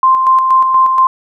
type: tone with tremolo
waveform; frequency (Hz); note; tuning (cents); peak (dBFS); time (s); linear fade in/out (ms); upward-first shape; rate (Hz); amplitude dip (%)
sine; 1046.5; C6; 0; -5; 0.03-1.07; 2; square; 4.2; 40
effects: none